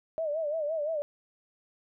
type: tone with vibrato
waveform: sine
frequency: 617 Hz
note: D#5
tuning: 15 cents flat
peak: -28 dBFS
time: 0.18-1.02 s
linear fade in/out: 0 ms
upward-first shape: sine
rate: 5.8 Hz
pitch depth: 110 cents each way
effects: none